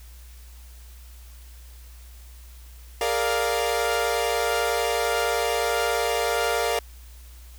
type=chord; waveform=sawtooth; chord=Bb dominant seventh; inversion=third; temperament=equal; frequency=415.3 / 466.2 / 587.3 / 698.5 Hz; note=Ab4 / Bb4 / D5 / F5; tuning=0 / 0 / 0 / 0 cents; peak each=-27 / -22 / -25 / -23 dBFS; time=3.01-6.79 s; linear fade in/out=2 ms; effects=added 60 Hz sine -42 dBFS peak until 7.58 s + white hiss -53 dBFS RMS until 7.58 s